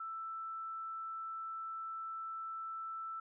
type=tone; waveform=sine; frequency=1325 Hz; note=E6; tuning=9 cents sharp; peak=-40 dBFS; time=0-3.2 s; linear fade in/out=5 ms; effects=none